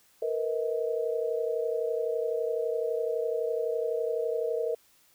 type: tone cluster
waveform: sine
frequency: 460 / 491.9 / 635 Hz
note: A#4 / B4 / D#5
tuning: -23 / -7 / +35 cents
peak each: -29 / -33 / -33 dBFS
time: 0.22-4.75 s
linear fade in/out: 5 ms
effects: white hiss -63 dBFS RMS until 5.14 s